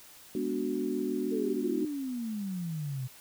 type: chord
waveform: sine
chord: G# half-diminished seventh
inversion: none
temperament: equal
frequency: 207.7 / 246.9 / 293.7 / 370 Hz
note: G#3 / B3 / D4 / F#4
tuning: 0 / 0 / 0 / 0 cents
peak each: -38 / -34 / -34 / -33 dBFS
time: 0.35-1.85 s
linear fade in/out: 2 ms
type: exponential sweep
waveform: sine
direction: down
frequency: 452.1 to 124.7 Hz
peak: -32 dBFS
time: 1.31-3.08 s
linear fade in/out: 20 ms
effects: white hiss -53 dBFS RMS until 3.2 s